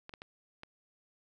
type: clicks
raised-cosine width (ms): 0.3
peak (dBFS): -29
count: 4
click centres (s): 0.094 / 0.138 / 0.219 / 0.634
effects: none